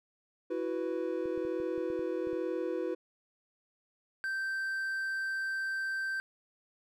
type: chord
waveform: triangle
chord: E suspended second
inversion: none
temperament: just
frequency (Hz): 329.6 / 370.8 / 494.4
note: E4 / F#4 / B4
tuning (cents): 0 / +4 / +2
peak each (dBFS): -34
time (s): 0.5-2.95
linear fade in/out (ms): 10
type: clicks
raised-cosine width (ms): 3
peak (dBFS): -38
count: 9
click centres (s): 1.257 / 1.377 / 1.451 / 1.601 / 1.779 / 1.902 / 1.993 / 2.272 / 2.331
type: tone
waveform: triangle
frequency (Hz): 1561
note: G6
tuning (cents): -8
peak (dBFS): -30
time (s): 4.24-6.2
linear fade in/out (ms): 0
effects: none